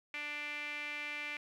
sawtooth tone with band-pass filter, 294.7 Hz, D4, 6 cents sharp, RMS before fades -41 dBFS, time 0.14-1.37 s, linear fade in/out 2 ms, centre 2300 Hz, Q 5.8, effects 12-bit

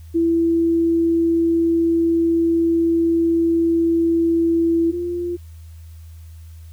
sine tone pair in turn, 333 / 348.5 Hz, E4 / F4, +18 / -4 cents, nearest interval minor second, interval 78 cents, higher second, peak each -14 / -21 dBFS, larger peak first, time 0.14-4.92 / 4.92-5.37 s, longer first, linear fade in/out 20 ms, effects added 81 Hz sine -36 dBFS peak until 6.72 s + white hiss -56 dBFS RMS until 6.72 s

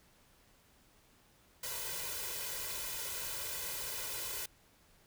white noise with comb filter, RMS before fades -40 dBFS, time 1.63-4.46 s, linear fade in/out 5 ms, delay 2 ms, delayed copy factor +0.8, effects pink hiss -66 dBFS RMS until 5.06 s

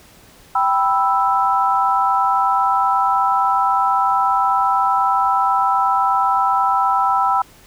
sine chord, E minor, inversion first, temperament equal, 784 / 987.8 / 1318.5 Hz, G5 / B5 / E6, 0 / 0 / 0 cents, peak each -18 dBFS, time 0.55-7.42 s, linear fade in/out 5 ms, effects pink hiss -47 dBFS RMS until 7.66 s

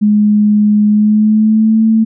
sine tone with pitch glide, 209.4 to 221.9 Hz, G#3 to A3, +15 to +15 cents, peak -6 dBFS, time 0.01-2.05 s, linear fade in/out 20 ms, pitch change +100 cents, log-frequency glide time 0.88-1.84 s, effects none

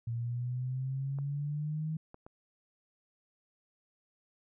sine exponential sweep, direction up, 115.5 to 159 Hz, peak -32 dBFS, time 0.07-1.97 s, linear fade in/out 5 ms
clicks, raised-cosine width 1 ms, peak -35 dBFS, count 3, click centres 1.187 / 2.144 / 2.265 s
effects none

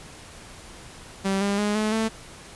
sawtooth tone with pitch steps, 194.2 / 200.8 / 207.7 / 214.7 / 222 Hz, G3 / G3 / G#3 / A3 / A3, -16 / +42 / 0 / -42 / +16 cents, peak -18 dBFS, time 1.24-2.09 s, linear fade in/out 20 ms, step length 170 ms, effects pink hiss -44 dBFS RMS until 2.55 s + resampled to 24000 Hz

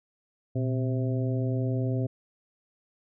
harmonic tone with a mistuned harmonic, 130.81 Hz, C3, in tune, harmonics 1 / 2 / 3 / 4 / 5, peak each -26 / -32 / -36 / -38 / -40 dBFS, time 0.55-2.07 s, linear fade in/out 10 ms, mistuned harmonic 1, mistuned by -130 cents, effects none

